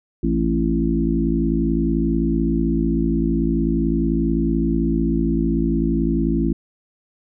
harmonic tone with a mistuned harmonic, 55.8 Hz, A1, 25 cents sharp, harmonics 1 / 3 / 4 / 5 / 6, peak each -23 / -23 / -23 / -23 / -23 dBFS, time 0.23-6.53 s, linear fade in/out 5 ms, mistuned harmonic 5, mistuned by -29 cents, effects none

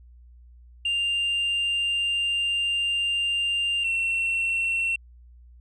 sine tone pair in turn, 2794 / 2713 Hz, F7 / E7, 0 / +49 cents, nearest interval minor second, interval 51 cents, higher first, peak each -20 dBFS, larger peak neither, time 0.85-3.84 / 3.84-4.96 s, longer first, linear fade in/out 5 ms, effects tanh soft clip ceiling -21 dBFS + added 60 Hz sine -47 dBFS peak until 5.6 s

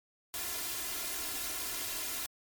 white noise with comb filter, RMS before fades -37 dBFS, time 0.34-2.26 s, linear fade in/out 0 ms, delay 2.9 ms, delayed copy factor +0.8, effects MP3 96 kbps

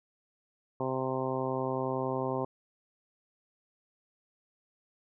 harmonic tone, 130.81 Hz, C3, in tune, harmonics 1 / 2 / 3 / 4 / 5 / 6 / 7 / 8, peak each -38 / -37 / -35 / -36 / -39 / -41 / -39 / -40 dBFS, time 0.8-2.45 s, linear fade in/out 2 ms, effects none

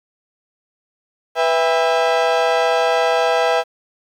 35% pulse chord, E minor, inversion second, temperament equal with one note detuned, 493.9 / 659.3 / 803.2 Hz, B4 / E5 / G5, 0 / 0 / +42 cents, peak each -17 / -16 / -18 dBFS, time 1.35-3.64 s, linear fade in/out 50 ms, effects low-pass 4000 Hz 12 dB/octave + 8-bit

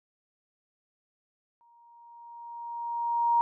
sine tone with exponential growth, 940 Hz, A#5, 14 cents sharp, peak -19 dBFS, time 1.61-3.41 s, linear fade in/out 0 ms, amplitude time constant 390 ms, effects none

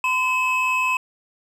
triangle tone pair together, 1018 / 2577 Hz, C6 / E7, -48 / -40 cents, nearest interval octave + major third, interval 1608 cents, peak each -20 / -19 dBFS, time 0.04-0.97 s, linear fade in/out 2 ms, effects none

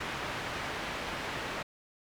white low-pass noise, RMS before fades -37 dBFS, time 0-1.63 s, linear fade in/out 10 ms, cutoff 2100 Hz, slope 12 dB/octave, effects none

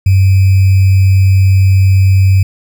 sine tone with sample-and-hold, 95.6 Hz, G2, 43 cents flat, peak -4 dBFS, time 0.06-2.43 s, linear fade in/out 5 ms, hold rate 2450 Hz, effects none

